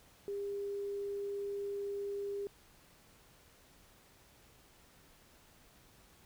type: tone with quantisation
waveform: sine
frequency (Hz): 402.3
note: G4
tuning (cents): +45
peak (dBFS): -36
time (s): 0.28-2.47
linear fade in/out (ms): 0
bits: 11
effects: pink hiss -63 dBFS RMS until 6.25 s